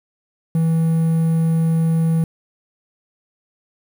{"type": "tone with quantisation", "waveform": "triangle", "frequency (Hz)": 163.1, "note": "E3", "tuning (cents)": -18, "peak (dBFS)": -12, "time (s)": [0.55, 2.24], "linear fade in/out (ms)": 2, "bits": 7, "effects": []}